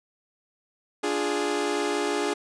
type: chord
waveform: sawtooth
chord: D diminished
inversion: none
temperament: equal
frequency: 293.7 / 349.2 / 415.3 Hz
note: D4 / F4 / Ab4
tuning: 0 / 0 / 0 cents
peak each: -26 / -27 / -23 dBFS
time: 1.03-2.34 s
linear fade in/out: 10 ms
effects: resampled to 22050 Hz